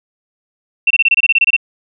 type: tone bursts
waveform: sine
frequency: 2700 Hz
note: E7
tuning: 41 cents sharp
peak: -7 dBFS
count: 12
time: 0.87-1.565 s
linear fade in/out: 5 ms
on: 35 ms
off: 25 ms
effects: none